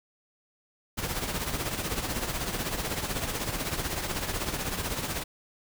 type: noise with tremolo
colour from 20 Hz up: pink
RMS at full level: -29 dBFS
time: 0.97-5.24 s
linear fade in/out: 20 ms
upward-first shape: triangle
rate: 16 Hz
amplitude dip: 65%
effects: none